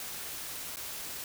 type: noise with dropouts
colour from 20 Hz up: white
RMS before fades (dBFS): -40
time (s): 0-1.24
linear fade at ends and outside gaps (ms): 1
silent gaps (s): 0.759-0.769
effects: none